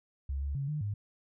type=tone with pitch steps; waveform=sine; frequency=68.7 / 70.5 / 138.4 / 150.5 / 102.9 Hz; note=C#2 / C#2 / C#3 / D3 / G#2; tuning=-15 / +30 / -2 / +43 / -16 cents; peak=-31 dBFS; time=0.29-0.94 s; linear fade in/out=5 ms; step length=130 ms; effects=none